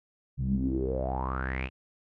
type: tone with low-pass filter sweep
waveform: sawtooth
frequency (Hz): 64.9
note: C2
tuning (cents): -13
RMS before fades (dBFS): -30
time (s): 0.37-1.7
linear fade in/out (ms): 50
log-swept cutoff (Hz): 140 to 2800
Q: 9.9
effects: none